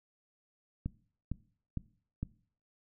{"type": "click train", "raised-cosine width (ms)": 5, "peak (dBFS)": -22, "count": 4, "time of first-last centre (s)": [0.86, 2.23], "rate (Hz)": 2.19, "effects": ["noise-tail reverb RT60 0.5 s tail -20 dB re dry"]}